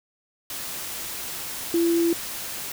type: tone in noise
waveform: sine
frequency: 337.6 Hz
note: E4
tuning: 41 cents sharp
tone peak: -18 dBFS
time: 1.74-2.13 s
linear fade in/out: 2 ms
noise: white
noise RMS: -33 dBFS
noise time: 0.5-2.72 s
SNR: +12 dB
effects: none